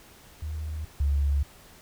sine tone pair in turn, 77.1 / 70.71 Hz, D#2 / C#2, -15 / +35 cents, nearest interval minor second, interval 150 cents, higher first, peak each -30 / -21 dBFS, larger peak second, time 0.42-0.85 / 1-1.43 s, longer neither, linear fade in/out 5 ms, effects pink hiss -52 dBFS RMS until 1.81 s

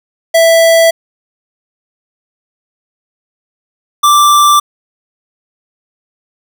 square tone pair in turn, 660 / 1174.9 Hz, E5 / D6, +2 / 0 cents, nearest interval minor seventh, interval 998 cents, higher second, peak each -5 dBFS, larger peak neither, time 0.34-0.91 / 4.03-4.6 s, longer neither, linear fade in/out 10 ms, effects none

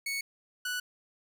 sawtooth tone pair in turn, 2217 / 1479.7 Hz, C#7 / F#6, 0 / 0 cents, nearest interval perfect fifth, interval 700 cents, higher first, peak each -28 dBFS, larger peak neither, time 0.06-0.21 / 0.65-0.8 s, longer neither, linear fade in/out 5 ms, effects none

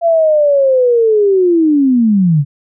sine linear sweep, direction down, 684 to 135.3 Hz, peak -7 dBFS, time 0.01-2.45 s, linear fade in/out 50 ms, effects none

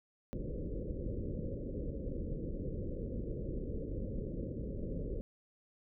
pink low-pass noise, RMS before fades -39 dBFS, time 0.33-5.21 s, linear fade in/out 0 ms, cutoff 560 Hz, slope 96 dB/octave, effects none

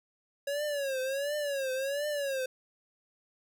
square tone with vibrato, 556 Hz, C#5, 5 cents sharp, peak -31 dBFS, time 0.47-2.46 s, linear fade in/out 5 ms, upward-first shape triangle, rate 1.4 Hz, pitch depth 140 cents each way, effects none

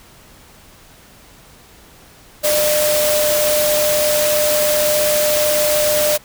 sine tone in noise, 600 Hz, D5, 37 cents sharp, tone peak -15 dBFS, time 2.43-6.18 s, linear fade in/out 20 ms, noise white, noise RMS -19 dBFS, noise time 2.43-6.18 s, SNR +1 dB, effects pink hiss -45 dBFS RMS until 6.24 s

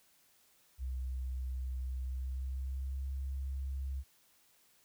sine tone with pitch glide, 64 to 67.26 Hz, C2 to C2, -38 to +48 cents, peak -35 dBFS, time 0.78-4.04 s, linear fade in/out 50 ms, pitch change +86 cents, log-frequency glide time 2-3.11 s, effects white hiss -68 dBFS RMS until 4.84 s

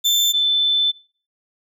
35% pulse / sine tone pair in turn, 3546 / 3524 Hz, A7 / A7, +13 / +2 cents, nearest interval unison, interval 11 cents, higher first, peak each -12 / -14 dBFS, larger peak first, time 0.04-0.33 / 0.33-0.92 s, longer second, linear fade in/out 20 ms, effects noise-tail reverb RT60 0.4 s tail -20 dB re dry

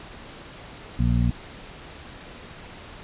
harmonic tone, 59.3 Hz, A#1, 30 cents sharp, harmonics 1 / 2 / 3 / 4, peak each -22 / -22 / -26 / -27 dBFS, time 0.99-1.31 s, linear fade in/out 5 ms, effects pink hiss -42 dBFS RMS until 3.03 s + resampled to 8000 Hz

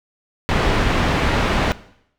pink low-pass noise, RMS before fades -18 dBFS, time 0.49-1.72 s, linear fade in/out 0 ms, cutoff 2800 Hz, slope 12 dB/octave, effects noise-tail reverb RT60 0.7 s tail -17 dB re dry

